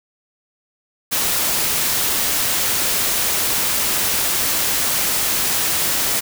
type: noise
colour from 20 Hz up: white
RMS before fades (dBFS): -19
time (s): 1.11-6.21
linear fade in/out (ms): 20
effects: none